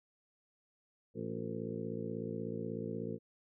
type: harmonic tone with a mistuned harmonic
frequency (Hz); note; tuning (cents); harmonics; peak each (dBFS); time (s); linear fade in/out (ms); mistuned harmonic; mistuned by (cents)
56.4; A1; +44; 2 / 3 / 4 / 5 / 6 / 7 / 8 / 9; -46 / -44 / -43 / -48 / -46 / -51 / -43 / -49; 1.14-3.19; 50; 6; +73
effects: none